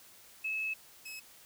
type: tone pair in turn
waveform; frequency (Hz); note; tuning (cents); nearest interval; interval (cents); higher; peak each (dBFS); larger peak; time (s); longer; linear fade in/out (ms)
sine / sawtooth; 2594 / 2575; E7 / E7; -28 / -41; unison; 13; first; -32 / -39; first; 0.44-0.74 / 1.05-1.2; first; 10
effects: white hiss -57 dBFS RMS until 1.45 s